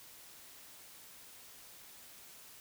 silence, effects white hiss -55 dBFS RMS until 2.6 s

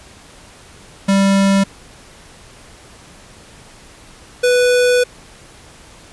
square tone pair in turn, 196 / 493.9 Hz, G3 / B4, 0 / 0 cents, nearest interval octave + major third, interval 1600 cents, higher second, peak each -11 dBFS, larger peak neither, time 1.08-1.64 / 4.43-5.04 s, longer second, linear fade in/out 10 ms, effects pink hiss -42 dBFS RMS until 6.12 s + resampled to 24000 Hz

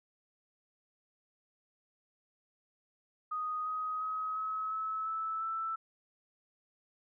sine tone with pitch steps, 1244.5 / 1257.5 / 1270.6 / 1283.9 / 1297.3 / 1310.9 / 1324.6 Hz, D#6 / D#6 / D#6 / E6 / E6 / E6 / E6, 0 / +18 / +36 / -46 / -28 / -10 / +8 cents, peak -33 dBFS, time 3.31-5.76 s, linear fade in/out 10 ms, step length 350 ms, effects none

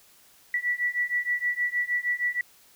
sine beating tone pair, 1950 / 1956.4 Hz, B6 / B6, -23 / -17 cents, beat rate 6.4 Hz, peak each -28 / -27 dBFS, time 0.54-2.41 s, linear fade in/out 2 ms, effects white hiss -57 dBFS RMS until 2.75 s

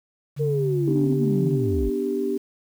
sine tone, 142.7 Hz, D3, 49 cents flat, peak -22 dBFS, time 0.36-1.59 s, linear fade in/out 50 ms
sine linear sweep, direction down, 466.2 to 43.91 Hz, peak -22 dBFS, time 0.39-1.9 s, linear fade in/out 20 ms
sine chord, G major, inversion first, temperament equal, 246.9 / 293.7 / 392 Hz, B3 / D4 / G4, 0 / 0 / 0 cents, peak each -28 / -28 / -24 dBFS, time 0.87-2.38 s, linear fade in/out 10 ms
effects tanh soft clip ceiling -9 dBFS + 8-bit

